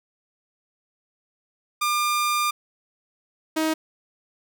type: tone pair in turn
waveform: sawtooth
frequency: 1200 / 316.1 Hz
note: D6 / D#4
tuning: +37 / +27 cents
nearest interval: octave + major seventh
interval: 2310 cents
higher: first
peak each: -17 dBFS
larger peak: neither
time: 1.81-2.51 / 3.56-3.74 s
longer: first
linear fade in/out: 10 ms
effects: none